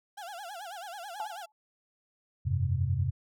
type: tone with vibrato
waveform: 35% pulse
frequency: 755 Hz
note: F#5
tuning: 35 cents sharp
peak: -38 dBFS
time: 0.17-1.46 s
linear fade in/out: 10 ms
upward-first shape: sine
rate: 9.2 Hz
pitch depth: 200 cents each way
type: tone with exponential decay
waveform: sine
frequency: 856 Hz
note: A5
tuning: 48 cents flat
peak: -30 dBFS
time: 1.2-1.52 s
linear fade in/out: 1 ms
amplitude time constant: 69 ms
type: chord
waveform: sine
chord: F suspended second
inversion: none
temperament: equal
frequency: 87.31 / 98 / 130.81 Hz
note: F2 / G2 / C3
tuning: 0 / 0 / 0 cents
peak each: -30 dBFS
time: 2.45-3.11 s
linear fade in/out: 20 ms
effects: none